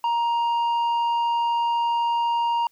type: tone with tanh clipping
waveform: sine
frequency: 938 Hz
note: A#5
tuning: 11 cents sharp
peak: -21 dBFS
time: 0.04-2.67 s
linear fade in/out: 2 ms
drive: 6 dB
effects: white hiss -65 dBFS RMS until 2.71 s